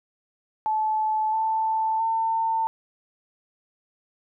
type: tone with pitch steps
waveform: sine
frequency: 867 / 883.2 / 899.7 Hz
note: A5 / A5 / A5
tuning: -26 / +6 / +38 cents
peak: -21 dBFS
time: 0.66-2.67 s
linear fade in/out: 0 ms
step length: 670 ms
effects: none